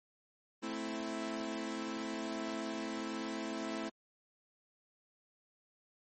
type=chord; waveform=sawtooth; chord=A minor; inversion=none; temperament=equal; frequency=220 / 261.6 / 329.6 Hz; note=A3 / C4 / E4; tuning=0 / 0 / 0 cents; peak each=-38 / -39 / -37 dBFS; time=0.62-3.9 s; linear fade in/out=20 ms; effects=MP3 32 kbps